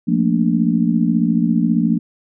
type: chord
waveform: sine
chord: Bb major seventh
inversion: second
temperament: just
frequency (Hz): 174.81 / 218.5 / 233.1 / 291.4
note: F3 / A3 / Bb3 / D4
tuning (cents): +2 / -12 / 0 / -13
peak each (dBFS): -18 / -20 / -17 / -21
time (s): 0.07-1.99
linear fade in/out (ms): 20
effects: none